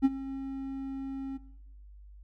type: tone with ADSR envelope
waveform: triangle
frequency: 269.7 Hz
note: C#4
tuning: 47 cents flat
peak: -15 dBFS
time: 0.02-1.38 s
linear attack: 31 ms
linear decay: 34 ms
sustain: -17 dB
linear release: 18 ms
effects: noise-tail reverb RT60 0.8 s tail -18 dB re dry + added 50 Hz sine -48 dBFS peak until 2.23 s